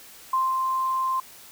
sine tone with ADSR envelope, 1046.5 Hz, C6, in tune, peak -19 dBFS, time 0.33-1.2 s, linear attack 5 ms, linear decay 200 ms, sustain -3 dB, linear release 3 ms, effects white hiss -47 dBFS RMS until 1.51 s

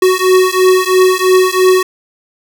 square beating tone pair, 370 / 373 Hz, F#4 / F#4, 0 / +14 cents, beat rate 3 Hz, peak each -11 dBFS, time 0.02-1.83 s, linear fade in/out 5 ms, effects none

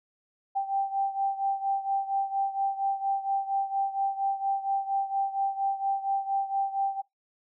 sine beating tone pair, 784 / 788.3 Hz, G5 / G5, 0 / +9 cents, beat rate 4.3 Hz, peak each -27 / -31 dBFS, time 0.55-7.02 s, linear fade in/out 20 ms, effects noise-tail reverb RT60 0.2 s tail -24 dB re dry

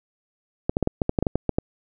clicks, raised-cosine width 2 ms, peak -7 dBFS, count 12, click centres 0.695 / 0.769 / 0.827 / 0.874 / 1.018 / 1.094 / 1.188 / 1.226 / 1.268 / 1.356 / 1.493 / 1.585 s, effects none

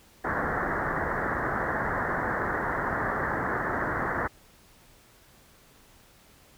white low-pass noise, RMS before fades -29 dBFS, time 0.24-4.28 s, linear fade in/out 10 ms, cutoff 1900 Hz, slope 96 dB/octave, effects pink hiss -57 dBFS RMS until 6.57 s

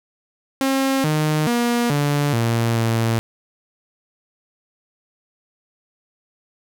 sawtooth tone with pitch steps, 268.8 / 153.5 / 238.7 / 144.9 / 115.9 / 114.3 Hz, C4 / D#3 / A#3 / D3 / A#2 / A#2, +47 / -23 / +41 / -23 / -10 / -34 cents, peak -13 dBFS, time 0.61-3.19 s, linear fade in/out 0 ms, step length 430 ms, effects none

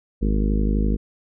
harmonic tone, 51.91 Hz, G#1, in tune, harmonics 1 / 2 / 3 / 4 / 5 / 6 / 7 / 8 / 9, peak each -19 / -32 / -29 / -25 / -29 / -33 / -34 / -37 / -35 dBFS, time 0.21-0.97 s, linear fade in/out 20 ms, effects none

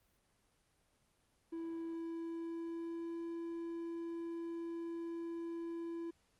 triangle tone with pitch glide, 330.5 to 335.5 Hz, E4 to E4, +5 to +31 cents, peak -38 dBFS, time 1.52-6.11 s, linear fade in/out 10 ms, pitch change +26 cents, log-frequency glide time 1.83-3.23 s, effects pink hiss -75 dBFS RMS until 6.39 s + Opus 24 kbps

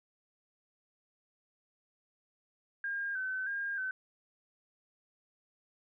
sine tone with vibrato, 1568 Hz, G6, in tune, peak -33 dBFS, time 2.84-3.91 s, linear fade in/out 2 ms, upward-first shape square, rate 1.6 Hz, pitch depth 49 cents each way, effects none

